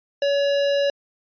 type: tone with notch filter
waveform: square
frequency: 565 Hz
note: C#5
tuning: 33 cents sharp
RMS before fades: -20 dBFS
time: 0.22-0.9 s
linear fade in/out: 2 ms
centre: 1200 Hz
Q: 0.83
effects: resampled to 11025 Hz